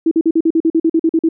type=tone bursts; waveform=sine; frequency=325.9 Hz; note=E4; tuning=20 cents flat; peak=-9 dBFS; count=13; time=0.06-1.289 s; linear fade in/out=5 ms; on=53 ms; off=45 ms; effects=none